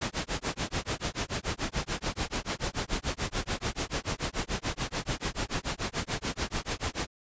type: noise with tremolo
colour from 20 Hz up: pink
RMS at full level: -29 dBFS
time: 0.01-7.07 s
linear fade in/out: 10 ms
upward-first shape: sine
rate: 6.9 Hz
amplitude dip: 100%
effects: resampled to 16000 Hz